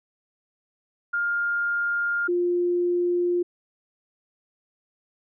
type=tone pair in turn; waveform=sine; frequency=1408 / 352 Hz; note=F6 / F4; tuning=+14 / +14 cents; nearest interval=2 octaves; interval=2400 cents; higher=first; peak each=-22 / -20 dBFS; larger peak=second; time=1.13-2.28 / 2.28-3.43 s; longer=neither; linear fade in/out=10 ms; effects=none